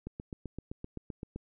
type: click train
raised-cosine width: 3 ms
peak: -26 dBFS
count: 11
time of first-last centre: 0.07-1.36 s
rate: 7.75 Hz
effects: none